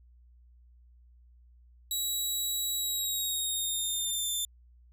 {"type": "tone with pitch glide", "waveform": "15% pulse", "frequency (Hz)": [3879, 3557], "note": ["B7", "A7"], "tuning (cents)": [-32, 18], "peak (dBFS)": -23, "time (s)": [1.91, 4.45], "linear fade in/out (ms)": 2, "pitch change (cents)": -150, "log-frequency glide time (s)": [2.78, 4.3], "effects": ["added 60 Hz sine -55 dBFS peak until 4.92 s"]}